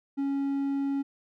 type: tone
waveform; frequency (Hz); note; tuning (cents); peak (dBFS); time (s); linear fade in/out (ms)
triangle; 277.2; C#4; 0; -24; 0.17-1.03; 20
effects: none